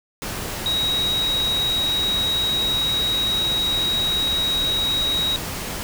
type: tone in noise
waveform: sine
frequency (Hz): 3815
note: A#7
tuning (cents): +39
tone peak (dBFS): -19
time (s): 0.66-5.36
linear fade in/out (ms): 0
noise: pink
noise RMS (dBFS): -29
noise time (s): 0.22-5.83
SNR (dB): +7
effects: none